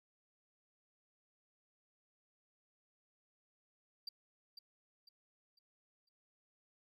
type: tone with echo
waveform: triangle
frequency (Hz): 4699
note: D8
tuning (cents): 0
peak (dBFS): -39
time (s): 4.07-4.09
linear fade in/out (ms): 5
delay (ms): 500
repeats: 4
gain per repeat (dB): -9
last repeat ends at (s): 6.09
effects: tanh soft clip ceiling -35 dBFS